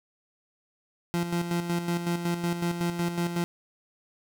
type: tone with tremolo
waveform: 30% pulse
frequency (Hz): 172.4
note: F3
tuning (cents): -22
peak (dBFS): -22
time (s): 1.14-3.44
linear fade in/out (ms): 0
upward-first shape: square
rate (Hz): 5.4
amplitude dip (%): 55
effects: none